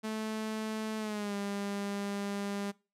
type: tone with pitch glide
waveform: sawtooth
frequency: 218 to 201.1 Hz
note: A3 to G3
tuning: -16 to +44 cents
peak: -30 dBFS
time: 0.03-2.72 s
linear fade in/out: 20 ms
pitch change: -140 cents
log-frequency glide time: 0.98-1.35 s
effects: noise-tail reverb RT60 0.3 s tail -22 dB re dry + low-pass 11000 Hz 12 dB/octave